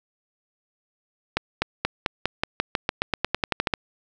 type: accelerating click train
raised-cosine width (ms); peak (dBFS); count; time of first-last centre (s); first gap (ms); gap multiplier
0.3; -5; 18; 1.37-3.738; 250; 0.92
effects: none